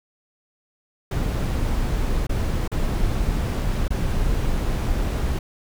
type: noise with dropouts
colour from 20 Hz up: brown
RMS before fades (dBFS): -22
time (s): 1.11-5.39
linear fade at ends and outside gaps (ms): 5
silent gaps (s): 2.269-2.293 / 2.678-2.716 / 3.881-3.904
effects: none